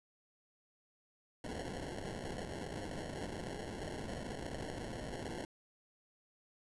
white noise with sample-and-hold, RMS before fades -43 dBFS, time 1.44-5.45 s, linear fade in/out 2 ms, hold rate 1225 Hz, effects resampled to 24000 Hz

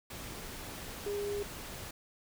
sine tone in noise, 407.8 Hz, G#4, 32 cents flat, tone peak -33 dBFS, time 1.06-1.43 s, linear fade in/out 5 ms, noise pink, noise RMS -44 dBFS, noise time 0.1-1.91 s, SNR +8 dB, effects none

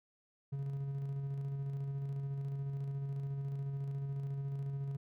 triangle tone with tremolo, 138.59 Hz, C#3, in tune, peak -33 dBFS, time 0.52-4.97 s, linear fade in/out 10 ms, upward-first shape square, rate 14 Hz, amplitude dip 25%, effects none

